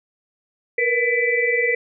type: tone cluster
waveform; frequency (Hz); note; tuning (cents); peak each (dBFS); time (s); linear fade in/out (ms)
sine; 466.4 / 486.1 / 1994 / 2324; A#4 / B4 / B6 / D7; +1 / -28 / +16 / -19; -24 / -23 / -20 / -24; 0.78-1.75; 5
effects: none